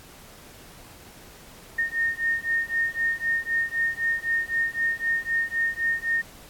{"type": "beating tone pair", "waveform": "sine", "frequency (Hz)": [1835, 1838.9], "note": ["A#6", "A#6"], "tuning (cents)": [-28, -24], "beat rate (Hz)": 3.9, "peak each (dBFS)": -26, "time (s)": [1.78, 6.22], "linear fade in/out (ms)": 10, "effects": ["pink hiss -48 dBFS RMS until 6.49 s", "AAC 64 kbps"]}